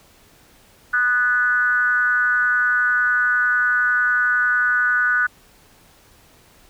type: tone with frequency modulation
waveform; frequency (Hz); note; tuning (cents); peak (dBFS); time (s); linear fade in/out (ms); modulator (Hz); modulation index
sine; 1480; F#6; 0; -15; 0.93-5.27; 10; 249; 0.63
effects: pink hiss -52 dBFS RMS until 6.69 s